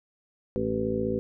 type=harmonic tone; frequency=55 Hz; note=A1; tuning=in tune; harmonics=1 / 2 / 3 / 4 / 5 / 7 / 8 / 9; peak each=-41 / -36 / -40 / -31 / -34 / -30 / -42 / -31 dBFS; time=0.56-1.19 s; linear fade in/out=0 ms; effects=none